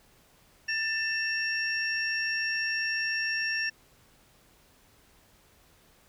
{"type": "tone cluster", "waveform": "sine", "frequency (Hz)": [1777, 2670, 5550], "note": ["A6", "E7", "F8"], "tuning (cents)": [17, 22, -12], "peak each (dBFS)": [-29, -33, -33], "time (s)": [0.68, 3.7], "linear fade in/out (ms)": 10, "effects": ["tanh soft clip ceiling -18 dBFS", "pink hiss -61 dBFS RMS until 6.08 s"]}